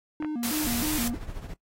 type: tone with vibrato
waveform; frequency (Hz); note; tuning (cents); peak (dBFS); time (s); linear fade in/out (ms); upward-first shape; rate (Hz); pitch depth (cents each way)
triangle; 269.1; C4; +49; -26; 0.2-1.15; 2; square; 3.2; 220
type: clicks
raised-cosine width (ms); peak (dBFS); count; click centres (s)
0.5; -21; 2; 0.225 / 0.247
type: noise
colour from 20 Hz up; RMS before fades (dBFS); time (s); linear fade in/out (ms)
white; -31; 0.43-1.08; 2
type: noise with tremolo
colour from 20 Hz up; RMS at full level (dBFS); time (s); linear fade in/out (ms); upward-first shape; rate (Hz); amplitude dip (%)
brown; -34; 0.64-1.54; 5; triangle; 14; 70
effects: noise-tail reverb RT60 0.1 s tail -20 dB re dry + AAC 48 kbps